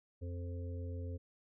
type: harmonic tone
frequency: 87.31 Hz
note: F2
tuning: in tune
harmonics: 1 / 3 / 5 / 6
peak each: -39 / -50 / -52 / -53 dBFS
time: 0.21-1.18 s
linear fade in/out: 20 ms
effects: none